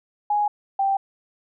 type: tone pair in turn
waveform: sine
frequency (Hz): 830.6 / 784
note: G#5 / G5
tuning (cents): 0 / 0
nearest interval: minor second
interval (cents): 100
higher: first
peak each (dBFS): -18 / -18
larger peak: neither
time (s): 0.3-0.48 / 0.79-0.97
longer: neither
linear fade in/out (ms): 5
effects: none